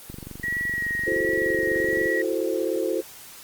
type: click train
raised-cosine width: 3 ms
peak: -24 dBFS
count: 47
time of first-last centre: 0.1-2.057 s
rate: 23.5 Hz
type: tone with vibrato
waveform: sine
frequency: 1906 Hz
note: A#6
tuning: 38 cents sharp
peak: -24 dBFS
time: 0.43-2.22 s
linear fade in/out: 5 ms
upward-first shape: sine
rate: 1.4 Hz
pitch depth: 22 cents each way
type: chord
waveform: sine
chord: F# half-diminished seventh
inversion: third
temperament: equal with one note detuned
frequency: 333.3 / 370 / 440 / 523.3 Hz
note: E4 / F#4 / A4 / C5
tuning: +19 / 0 / 0 / 0 cents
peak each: -28 dBFS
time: 1.06-3.02 s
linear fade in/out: 20 ms
effects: white hiss -44 dBFS RMS until 3.43 s + Opus 24 kbps